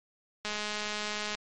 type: click train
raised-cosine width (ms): 0.2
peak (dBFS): -17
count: 190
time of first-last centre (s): 0.45-1.35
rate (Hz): 210
effects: MP3 48 kbps